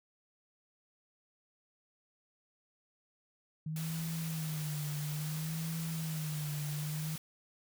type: tone with vibrato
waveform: sine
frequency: 155.56 Hz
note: D#3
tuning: in tune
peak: -35 dBFS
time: 3.66-7.16 s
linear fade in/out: 5 ms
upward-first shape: sine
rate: 0.59 Hz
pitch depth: 83 cents each way
type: noise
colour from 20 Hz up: white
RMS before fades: -45 dBFS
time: 3.76-7.18 s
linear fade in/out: 2 ms
effects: none